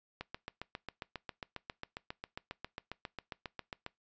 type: click train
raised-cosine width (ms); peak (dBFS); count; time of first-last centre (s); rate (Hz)
0.3; -24; 28; 0.21-3.864; 7.39
effects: noise-tail reverb RT60 0.2 s tail -23 dB re dry + resampled to 16000 Hz